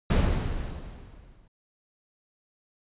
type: noise with exponential decay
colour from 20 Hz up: brown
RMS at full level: -18 dBFS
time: 0.1-1.48 s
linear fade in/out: 5 ms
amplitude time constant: 300 ms
effects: resampled to 8000 Hz